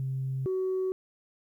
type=tone pair in turn; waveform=sine; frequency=132.6 / 375 Hz; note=C3 / F#4; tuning=+23 / +23 cents; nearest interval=octave + tritone; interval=1800 cents; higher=second; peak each=-28 / -25 dBFS; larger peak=second; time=0-0.46 / 0.46-0.92 s; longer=neither; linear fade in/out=0 ms; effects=tanh soft clip ceiling -24 dBFS + 11-bit